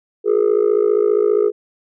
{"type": "tone with amplitude modulation", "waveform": "sine", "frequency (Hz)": 418.3, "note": "G#4", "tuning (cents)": 12, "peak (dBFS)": -6, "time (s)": [0.24, 1.52], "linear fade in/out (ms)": 50, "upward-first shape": "sine", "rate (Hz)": 55, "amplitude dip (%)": 100, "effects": ["tanh soft clip ceiling -8 dBFS"]}